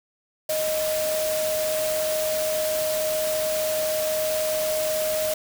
sine tone in noise, 622.3 Hz, D#5, in tune, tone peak -23 dBFS, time 0.49-5.34 s, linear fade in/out 5 ms, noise white, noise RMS -30 dBFS, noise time 0.49-5.34 s, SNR +4 dB, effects none

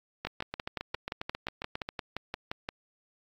two click trains, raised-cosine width 0.3 ms, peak -17 / -18 dBFS, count 15 / 13, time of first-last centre 0.25-2.689 / 0.27-1.889 s, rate 5.74 / 7.41 Hz, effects AAC 48 kbps

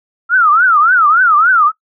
sine tone with vibrato, 1338 Hz, E6, 25 cents sharp, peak -6 dBFS, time 0.29-1.72 s, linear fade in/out 50 ms, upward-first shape triangle, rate 3.5 Hz, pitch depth 260 cents each way, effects noise-tail reverb RT60 0.1 s tail -21 dB re dry

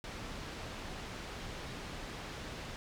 pink low-pass noise, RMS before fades -44 dBFS, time 0.04-2.76 s, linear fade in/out 0 ms, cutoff 5000 Hz, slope 12 dB/octave, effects none

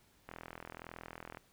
click train, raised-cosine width 0.5 ms, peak -30 dBFS, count 46, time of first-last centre 0.29-1.372 s, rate 41.6 Hz, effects pink hiss -68 dBFS RMS until 1.52 s

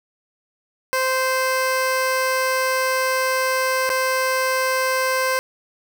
15% pulse tone with dropouts, 520 Hz, C5, 11 cents flat, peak -12 dBFS, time 0.93-5.39 s, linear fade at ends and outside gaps 0 ms, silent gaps 3.892-3.9 s, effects none

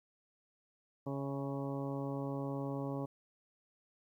harmonic tone with a mistuned harmonic, 138.59 Hz, C#3, in tune, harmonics 1 / 2 / 3 / 4 / 5 / 6 / 7 / 8, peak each -40 / -40 / -45 / -44 / -52 / -50 / -52 / -52 dBFS, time 1.06-3.06 s, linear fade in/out 10 ms, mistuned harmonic 5, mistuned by -48 cents, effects 12-bit

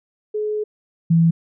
sine tone pair in turn, 424.4 / 165.82 Hz, G#4 / E3, +38 / +11 cents, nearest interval octave + major third, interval 1627 cents, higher first, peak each -20 / -11 dBFS, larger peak second, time 0.34-0.64 / 1.1-1.31 s, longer first, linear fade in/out 10 ms, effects none

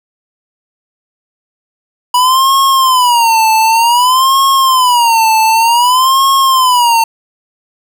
square tone with vibrato, 978 Hz, B5, 17 cents flat, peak -7 dBFS, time 2.14-7.04 s, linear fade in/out 5 ms, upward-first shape sine, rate 0.54 Hz, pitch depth 180 cents each way, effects none

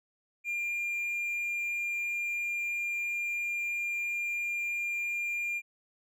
triangle tone with hard clipping, 2399 Hz, D7, 36 cents sharp, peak -31 dBFS, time 0.44-5.62 s, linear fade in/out 50 ms, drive 5 dB, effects none

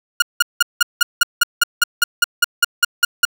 sawtooth tone bursts, 1428 Hz, F6, 38 cents sharp, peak -5 dBFS, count 16, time 0.2-3.252 s, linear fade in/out 5 ms, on 22 ms, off 180 ms, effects none

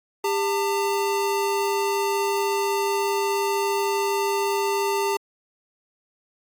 square tone pair together, 399.2 / 899.3 Hz, G4 / A5, +32 / +38 cents, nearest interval octave + major second, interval 1406 cents, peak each -24 / -26 dBFS, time 0.24-5.17 s, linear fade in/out 5 ms, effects AAC 64 kbps

